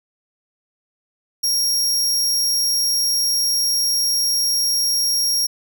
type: tone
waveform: sawtooth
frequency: 5590 Hz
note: F8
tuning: 1 cent sharp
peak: -14 dBFS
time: 1.43-5.47 s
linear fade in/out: 10 ms
effects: none